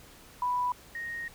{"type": "tone pair in turn", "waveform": "sine", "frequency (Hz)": [987.8, 1864.7], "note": ["B5", "A#6"], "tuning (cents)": [0, 0], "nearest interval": "major seventh", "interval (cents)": 1100, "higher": "second", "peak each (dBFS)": [-26, -34], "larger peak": "first", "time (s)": [[0.42, 0.72], [0.95, 1.28]], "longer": "second", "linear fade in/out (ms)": 2, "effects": ["pink hiss -53 dBFS RMS until 1.34 s"]}